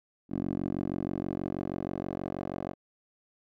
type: tone with band-pass filter sweep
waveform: 10% pulse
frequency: 46.25 Hz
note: F#1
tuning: in tune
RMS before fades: -34 dBFS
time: 0.29-2.75 s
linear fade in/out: 50 ms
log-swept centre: 280 to 500 Hz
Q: 1.8
effects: none